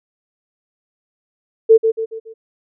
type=tone with echo; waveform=sine; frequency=447 Hz; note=A4; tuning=27 cents sharp; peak=-4 dBFS; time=1.69-1.78 s; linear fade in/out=20 ms; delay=140 ms; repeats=4; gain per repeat=-7 dB; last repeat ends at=2.34 s; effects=none